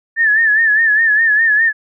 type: tone with vibrato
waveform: sine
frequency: 1760 Hz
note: A6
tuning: in tune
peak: -9 dBFS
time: 0.16-1.73 s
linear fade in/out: 50 ms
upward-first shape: sine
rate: 4.9 Hz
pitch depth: 83 cents each way
effects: none